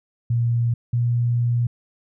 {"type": "tone pair in turn", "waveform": "sine", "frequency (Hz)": [118.1, 119.75], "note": ["A#2", "A#2"], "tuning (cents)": [23, 47], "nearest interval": "unison", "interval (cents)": 24, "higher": "second", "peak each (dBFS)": -17, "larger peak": "neither", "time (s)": [[0.3, 0.74], [0.93, 1.67]], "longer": "second", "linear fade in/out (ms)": 5, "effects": []}